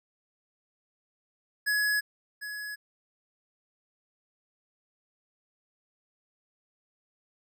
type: tone with echo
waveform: square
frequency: 1686 Hz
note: G#6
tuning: 26 cents sharp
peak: -25 dBFS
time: 1.66-2.01 s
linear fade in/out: 20 ms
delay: 750 ms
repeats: 1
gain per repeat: -11 dB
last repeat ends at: 2.76 s
effects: none